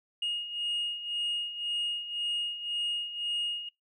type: beating tone pair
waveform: sine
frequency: 2860 / 2861.9 Hz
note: F7 / F7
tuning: +41 / +42 cents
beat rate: 1.9 Hz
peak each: -35 / -30 dBFS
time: 0.22-3.69 s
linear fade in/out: 5 ms
effects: noise-tail reverb RT60 0.2 s tail -23 dB re dry + tanh soft clip ceiling -26 dBFS